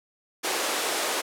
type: high-pass noise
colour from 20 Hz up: pink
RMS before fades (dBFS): -27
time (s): 0.43-1.22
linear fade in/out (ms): 20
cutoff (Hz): 350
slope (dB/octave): 24
effects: low-pass 12000 Hz 12 dB/octave